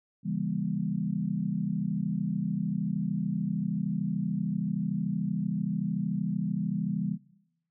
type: chord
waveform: sine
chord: C# diminished seventh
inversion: none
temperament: just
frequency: 138.59 / 166.31 / 199.57 / 239.5 Hz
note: C#3 / E3 / G3 / Bb3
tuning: 0 / +16 / +31 / +47 cents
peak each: -37 / -32 / -31 / -37 dBFS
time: 0.23-7.18 s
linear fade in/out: 50 ms
effects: noise-tail reverb RT60 0.8 s tail -19 dB re dry